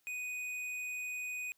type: tone with tanh clipping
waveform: triangle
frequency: 2488 Hz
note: D#7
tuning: 1 cent flat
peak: -39 dBFS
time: 0.07-1.52 s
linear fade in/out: 0 ms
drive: 15 dB
effects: white hiss -75 dBFS RMS until 1.57 s